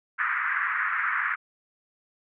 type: band-pass noise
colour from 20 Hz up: pink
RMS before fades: -27 dBFS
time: 0.18-1.36 s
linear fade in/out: 20 ms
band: 1200 to 2000 Hz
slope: 48 dB/octave
effects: none